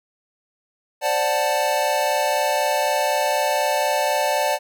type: chord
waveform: square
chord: D dominant seventh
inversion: third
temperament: equal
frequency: 523.3 / 587.3 / 740 / 880 Hz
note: C5 / D5 / F#5 / A5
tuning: 0 / 0 / 0 / 0 cents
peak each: -29 / -23 / -26 / -24 dBFS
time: 1.01-4.59 s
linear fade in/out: 50 ms
effects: none